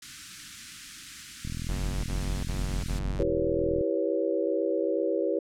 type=band-stop noise; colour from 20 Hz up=white; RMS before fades=-41 dBFS; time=0.02-2.99 s; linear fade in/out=5 ms; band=310 to 1300 Hz; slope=48 dB/octave
type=click train; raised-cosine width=5 ms; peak=-23 dBFS; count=98; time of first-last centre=1.45-3.81 s; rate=41.1 Hz
type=tone bursts; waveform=square; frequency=47.9 Hz; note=G1; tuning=39 cents flat; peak=-30 dBFS; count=4; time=1.69-3.227 s; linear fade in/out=0 ms; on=340 ms; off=59 ms
type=chord; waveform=sine; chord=C# half-diminished seventh; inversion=first; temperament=equal with one note detuned; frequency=329.6 / 392 / 486.5 / 554.4 Hz; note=E4 / G4 / B4 / C#5; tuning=0 / 0 / -26 / 0 cents; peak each=-30 dBFS; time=3.19-5.39 s; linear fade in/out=5 ms
effects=low-pass 8000 Hz 12 dB/octave